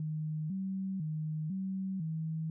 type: tone with pitch steps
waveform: sine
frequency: 154.9 / 191.4 / 155.3 / 190.8 / 159.6 Hz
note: D#3 / G3 / D#3 / G3 / D#3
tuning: -7 / -41 / -3 / -47 / +44 cents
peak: -33 dBFS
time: 0-2.5 s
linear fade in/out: 2 ms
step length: 500 ms
effects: none